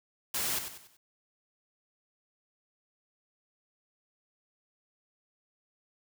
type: noise with echo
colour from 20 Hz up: white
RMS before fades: -32 dBFS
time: 0.34-0.59 s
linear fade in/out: 5 ms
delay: 95 ms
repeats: 4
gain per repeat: -8 dB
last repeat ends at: 0.97 s
effects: none